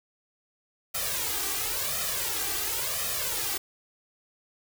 white noise with flanger, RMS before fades -30 dBFS, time 0.94-3.58 s, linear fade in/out 10 ms, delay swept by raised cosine 1.6 to 2.59 ms, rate 0.95 Hz, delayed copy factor +0.95, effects none

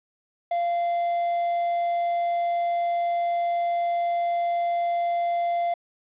triangle tone, 691 Hz, F5, 19 cents flat, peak -20 dBFS, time 0.51-5.74 s, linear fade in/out 5 ms, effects resampled to 8000 Hz + 9-bit

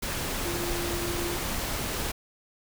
sine tone in noise, 346.4 Hz, F4, 14 cents flat, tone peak -33 dBFS, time 0.45-1.37 s, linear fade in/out 10 ms, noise pink, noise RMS -31 dBFS, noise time 0.02-2.12 s, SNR -5 dB, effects none

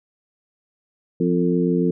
harmonic tone with a mistuned harmonic, 87.31 Hz, F2, in tune, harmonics 2 / 3 / 4 / 5, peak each -20 / -22 / -23 / -24 dBFS, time 1.2-1.91 s, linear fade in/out 5 ms, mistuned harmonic 5, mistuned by +42 cents, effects none

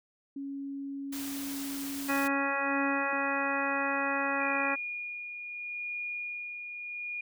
sine tone with pitch glide, 277.2 to 279.1 Hz, C#4 to C#4, 0 to +12 cents, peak -35 dBFS, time 0.36-3.13 s, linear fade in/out 5 ms, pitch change +12 cents, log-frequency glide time 1.78-2.61 s
white noise, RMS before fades -41 dBFS, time 1.12-2.28 s, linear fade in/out 10 ms
harmonic tone, 277.2 Hz, C#4, in tune, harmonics 1 / 2 / 3 / 4 / 5 / 6 / 7 / 9, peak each -36 / -36 / -36 / -36 / -36 / -36 / -36 / -36 dBFS, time 2.08-4.76 s, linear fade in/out 20 ms
sine tone with tremolo, 2435 Hz, D#7, 38 cents flat, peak -33 dBFS, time 4.4-7.21 s, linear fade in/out 5 ms, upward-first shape sine, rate 0.77 Hz, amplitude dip 45%
effects none

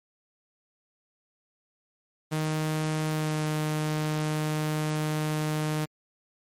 sawtooth tone with pitch glide, 155.56 to 153.6 Hz, D#3 to D#3, 0 to -22 cents, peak -22 dBFS, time 2.31-5.86 s, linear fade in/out 20 ms, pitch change -22 cents, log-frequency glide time 3.08-3.44 s, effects MP3 64 kbps

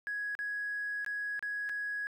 triangle tone with dropouts, 1667 Hz, G#6, 6 cents sharp, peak -30 dBFS, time 0.07-2.07 s, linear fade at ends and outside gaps 0 ms, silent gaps 0.351-0.39 / 1.047-1.063 / 1.393-1.426 / 1.691-1.695 s, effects tanh soft clip ceiling -31 dBFS

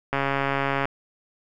click train, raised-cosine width 0.5 ms, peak -9 dBFS, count 101, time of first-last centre 0.13-0.855 s, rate 138 Hz, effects none

